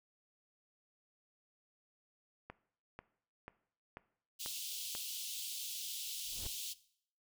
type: click train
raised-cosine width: 0.5 ms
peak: -31 dBFS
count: 6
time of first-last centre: 2.5-4.951 s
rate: 2.04 Hz
type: high-pass noise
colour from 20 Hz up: pink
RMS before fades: -43 dBFS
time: 4.39-6.74 s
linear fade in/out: 20 ms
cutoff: 2900 Hz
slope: 48 dB/octave
type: noise with exponential growth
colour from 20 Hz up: brown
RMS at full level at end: -40 dBFS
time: 6.21-6.47 s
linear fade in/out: 5 ms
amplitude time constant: 56 ms
effects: noise-tail reverb RT60 0.6 s tail -18 dB re dry